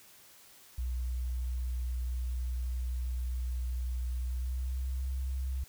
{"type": "tone with pitch glide", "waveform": "sine", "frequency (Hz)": [61.74, 65.37], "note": ["B1", "C2"], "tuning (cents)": [0, -1], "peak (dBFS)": -31, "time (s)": [0.78, 5.64], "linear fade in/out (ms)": 5, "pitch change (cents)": 99, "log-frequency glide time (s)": [4.13, 5.09], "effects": ["white hiss -57 dBFS RMS until 5.68 s"]}